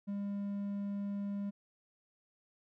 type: tone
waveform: triangle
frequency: 201.2 Hz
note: G3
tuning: 45 cents sharp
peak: -33 dBFS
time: 0.07-1.51 s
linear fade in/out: 20 ms
effects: none

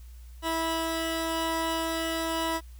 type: tone pair together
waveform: 15% pulse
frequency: 327 / 980 Hz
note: E4 / B5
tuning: -14 / -14 cents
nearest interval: octave + perfect fifth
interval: 1900 cents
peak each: -22 / -28 dBFS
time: 0.42-2.61 s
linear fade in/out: 50 ms
effects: added 60 Hz sine -43 dBFS peak until 2.79 s + white hiss -61 dBFS RMS until 2.79 s

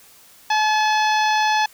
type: harmonic tone with a mistuned harmonic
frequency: 858 Hz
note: A5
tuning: 44 cents flat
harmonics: 1 / 2 / 3 / 4 / 5 / 6 / 7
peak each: -17 / -23 / -27 / -29 / -31 / -33 / -34 dBFS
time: 0.5-1.66 s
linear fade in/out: 5 ms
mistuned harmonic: 6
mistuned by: -17 cents
effects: white hiss -49 dBFS RMS until 1.73 s

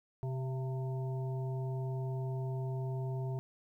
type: harmonic tone with a mistuned harmonic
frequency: 130 Hz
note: C3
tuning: 11 cents flat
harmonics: 1 / 3 / 5 / 7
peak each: -34 / -44 / -48 / -51 dBFS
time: 0.23-3.39 s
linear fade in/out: 0 ms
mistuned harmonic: 5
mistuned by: +52 cents
effects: 12-bit

